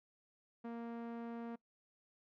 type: tone with low-pass filter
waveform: sawtooth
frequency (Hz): 233.1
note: A#3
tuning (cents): 0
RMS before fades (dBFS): -45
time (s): 0.64-1.56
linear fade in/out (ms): 10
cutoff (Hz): 1300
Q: 0.63
effects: noise-tail reverb RT60 0.1 s tail -23 dB re dry